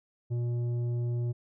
sine tone with tanh clipping, 120 Hz, B2, 49 cents flat, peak -29 dBFS, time 0.3-1.33 s, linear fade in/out 20 ms, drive 8 dB, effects none

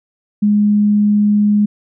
sine tone, 207.7 Hz, G#3, in tune, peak -9 dBFS, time 0.42-1.66 s, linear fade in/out 10 ms, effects none

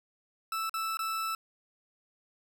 40% pulse tone with dropouts, 1318.5 Hz, E6, in tune, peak -30 dBFS, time 0.52-1.35 s, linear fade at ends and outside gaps 2 ms, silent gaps 0.695-0.74 / 0.971-0.991 s, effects none

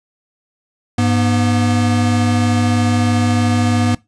square tone pair together, 101.58 / 241.6 Hz, G#2 / B3, -38 / -38 cents, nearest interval octave + minor third, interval 1500 cents, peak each -16 dBFS, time 0.98-3.95 s, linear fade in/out 5 ms, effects noise-tail reverb RT60 0.2 s tail -21 dB re dry + resampled to 22050 Hz

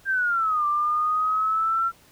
sine exponential two-way sweep, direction down then up, 1602 to 1178 to 1360 Hz, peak -20 dBFS, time 0.05-1.92 s, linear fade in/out 50 ms, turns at 0.66 s, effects pink hiss -55 dBFS RMS until 2.11 s

